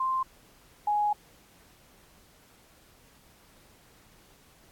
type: tone pair in turn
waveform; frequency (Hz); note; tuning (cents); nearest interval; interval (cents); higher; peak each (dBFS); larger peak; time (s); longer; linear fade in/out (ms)
sine; 1046.5 / 833; C6 / G#5; 0 / +5; major third; 395; first; -25 / -23; second; 0-0.23 / 0.87-1.13; second; 5
effects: pink hiss -59 dBFS RMS until 4.71 s + AAC 64 kbps